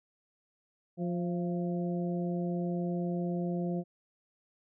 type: harmonic tone with a mistuned harmonic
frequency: 175.8 Hz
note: F3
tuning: 12 cents sharp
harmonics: 1 / 2 / 3 / 4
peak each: -31 / -37 / -41 / -43 dBFS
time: 0.97-3.84 s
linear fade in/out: 50 ms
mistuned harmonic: 4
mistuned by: -43 cents
effects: none